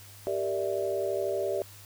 sine chord, E half-diminished seventh, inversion first, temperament equal, 392 / 466.2 / 587.3 / 659.3 Hz, G4 / Bb4 / D5 / E5, 0 / 0 / 0 / 0 cents, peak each -31 / -36 / -31 / -35 dBFS, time 0.27-1.62 s, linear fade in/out 0 ms, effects added 100 Hz sine -51 dBFS peak until 1.85 s + white hiss -51 dBFS RMS until 1.85 s

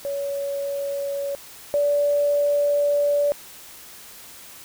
sine tone pair in turn, 562 / 578.1 Hz, C#5 / D5, +24 / -27 cents, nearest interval unison, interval 49 cents, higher second, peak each -24 / -17 dBFS, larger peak second, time 0.05-1.35 / 1.74-3.32 s, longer second, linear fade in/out 0 ms, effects white hiss -43 dBFS RMS until 4.64 s

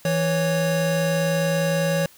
square tone pair together, 164.82 / 554.4 Hz, E3 / C#5, 0 / 0 cents, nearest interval octave + major sixth, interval 2100 cents, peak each -23 dBFS, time 0.05-2.06 s, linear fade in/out 2 ms, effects white hiss -51 dBFS RMS until 2.17 s

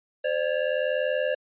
square ring-modulated tone, 557 Hz, C#5, 8 cents sharp, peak -21 dBFS, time 0.24-1.35 s, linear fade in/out 10 ms, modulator 40.2 Hz, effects resampled to 8000 Hz

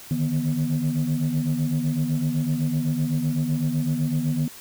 sine tone cluster, 148.9 / 156.8 / 242.9 Hz, D3 / D#3 / B3, +24 / +14 / -29 cents, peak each -24 dBFS, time 0.11-4.48 s, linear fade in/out 2 ms, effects tanh soft clip ceiling -16 dBFS + white hiss -43 dBFS RMS until 4.6 s

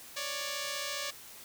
5% pulse tone pair together, 555.4 / 590 Hz, C#5 / D5, +3 / +8 cents, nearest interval minor second, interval 105 cents, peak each -26 dBFS, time 0.16-1.11 s, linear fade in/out 10 ms, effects white hiss -50 dBFS RMS until 1.44 s

